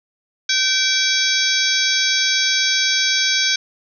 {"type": "harmonic tone with a mistuned harmonic", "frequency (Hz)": 772, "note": "G5", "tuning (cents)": -27, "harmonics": [2, 3, 4, 5, 6, 7, 8], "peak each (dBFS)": [-23, -23, -23, -23, -23, -23, -23], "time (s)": [0.49, 3.56], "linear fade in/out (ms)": 5, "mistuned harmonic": 4, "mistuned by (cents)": 130, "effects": []}